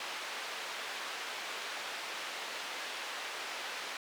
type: band-pass noise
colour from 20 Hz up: white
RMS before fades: -41 dBFS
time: 0-3.97 s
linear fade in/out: 2 ms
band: 500 to 3200 Hz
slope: 12 dB/octave
effects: none